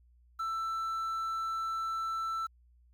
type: tone with quantisation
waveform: triangle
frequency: 1330 Hz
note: E6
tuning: 15 cents sharp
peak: -30 dBFS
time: 0.39-2.47 s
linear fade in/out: 10 ms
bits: 10
effects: added 60 Hz sine -60 dBFS peak until 2.93 s